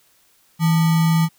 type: tone with sample-and-hold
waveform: sine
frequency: 163 Hz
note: E3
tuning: 19 cents flat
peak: -13 dBFS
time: 0.59-1.29 s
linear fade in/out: 50 ms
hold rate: 1050 Hz
effects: white hiss -58 dBFS RMS until 1.38 s